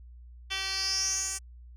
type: tone with band-pass filter sweep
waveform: 10% pulse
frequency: 385.2 Hz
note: G4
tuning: 30 cents flat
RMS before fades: -31 dBFS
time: 0.5-1.39 s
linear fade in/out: 20 ms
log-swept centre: 3500 to 7900 Hz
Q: 6.5
effects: added 60 Hz sine -46 dBFS peak until 1.76 s